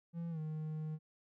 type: tone with pitch glide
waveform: triangle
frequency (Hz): 168.6 to 155.5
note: E3 to D#3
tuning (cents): +39 to -1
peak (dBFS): -36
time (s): 0.13-0.99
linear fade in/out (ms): 50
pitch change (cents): -140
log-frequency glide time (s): 0.3-0.39
effects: none